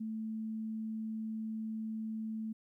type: tone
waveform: sine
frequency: 220 Hz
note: A3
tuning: in tune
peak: -36 dBFS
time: 0-2.53 s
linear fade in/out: 10 ms
effects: 13-bit